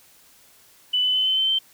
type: tone with pitch steps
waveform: sine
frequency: 2988 / 3012 / 3037 / 3061 / 3086 / 3111 Hz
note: F#7 / F#7 / F#7 / G7 / G7 / G7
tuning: +16 / +30 / +44 / -42 / -28 / -14 cents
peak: -18 dBFS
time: 0.93-1.59 s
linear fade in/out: 10 ms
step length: 110 ms
effects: white hiss -54 dBFS RMS until 1.73 s